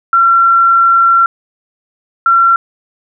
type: tone pair in turn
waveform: sine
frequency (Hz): 1362 / 1362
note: F6 / F6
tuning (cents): -44 / -44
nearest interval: unison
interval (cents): 0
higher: neither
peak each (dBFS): -5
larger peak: neither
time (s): 0.13-1.26 / 2.26-2.56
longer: first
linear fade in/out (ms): 2
effects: none